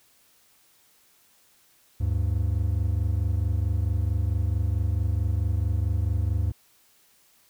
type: tone pair together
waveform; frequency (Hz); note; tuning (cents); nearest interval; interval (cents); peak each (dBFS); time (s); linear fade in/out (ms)
triangle; 75.66 / 100.2; D#2 / G2; -48 / +38; perfect fourth; 486; -23; 2-6.52; 10
effects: white hiss -61 dBFS RMS until 7.49 s